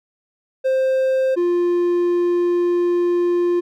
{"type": "tone pair in turn", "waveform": "triangle", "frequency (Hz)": [525, 350.4], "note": ["C5", "F4"], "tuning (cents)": [6, 6], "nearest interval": "perfect fifth", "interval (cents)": 700, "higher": "first", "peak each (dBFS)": -13, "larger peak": "neither", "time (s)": [[0.64, 1.36], [1.36, 3.61]], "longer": "second", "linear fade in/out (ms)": 20, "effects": []}